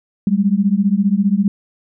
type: beating tone pair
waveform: sine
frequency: 192.5 / 207.5 Hz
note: G3 / G#3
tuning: -31 / -1 cents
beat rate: 15 Hz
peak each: -15 dBFS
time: 0.27-1.48 s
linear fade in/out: 2 ms
effects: none